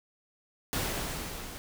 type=noise with level ramp; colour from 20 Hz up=pink; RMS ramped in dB=-30 to -43 dBFS; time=0.73-1.58 s; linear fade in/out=0 ms; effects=none